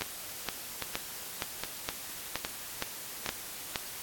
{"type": "two click trains", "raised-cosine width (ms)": 0.2, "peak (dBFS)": [-15, -13], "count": [5, 9], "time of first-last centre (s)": [[0.01, 3.262], [0.02, 3.758]], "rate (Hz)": [1.23, 2.14], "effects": ["white hiss -42 dBFS RMS until 4.02 s", "AAC 64 kbps"]}